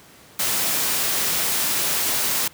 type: noise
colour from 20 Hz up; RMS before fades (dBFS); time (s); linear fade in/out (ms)
white; -22; 0.39-2.48; 5
effects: pink hiss -48 dBFS RMS until 2.53 s + high-pass 100 Hz 12 dB/octave